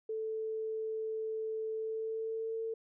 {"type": "tone with pitch glide", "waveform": "sine", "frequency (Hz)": [440, 449.2], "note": ["A4", "A4"], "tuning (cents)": [0, 36], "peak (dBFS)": -34, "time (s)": [0.09, 2.74], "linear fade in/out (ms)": 5, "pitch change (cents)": 36, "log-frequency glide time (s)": [1.72, 2.59], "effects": []}